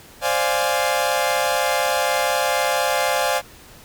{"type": "chord", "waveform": "sawtooth", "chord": "D half-diminished seventh", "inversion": "third", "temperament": "equal", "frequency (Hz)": [523.3, 587.3, 698.5, 830.6], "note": ["C5", "D5", "F5", "Ab5"], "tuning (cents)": [0, 0, 0, 0], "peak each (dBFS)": -20, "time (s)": [0.21, 3.42], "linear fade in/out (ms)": 50, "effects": ["pink hiss -45 dBFS RMS until 3.84 s"]}